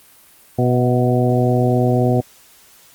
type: harmonic tone with a mistuned harmonic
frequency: 123.47 Hz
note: B2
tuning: in tune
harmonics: 1 / 2 / 3 / 4 / 5 / 6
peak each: -16 / -19 / -21 / -22 / -23 / -24 dBFS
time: 0.58-2.21 s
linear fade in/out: 10 ms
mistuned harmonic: 5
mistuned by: +43 cents
effects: white hiss -48 dBFS RMS until 2.94 s + Opus 32 kbps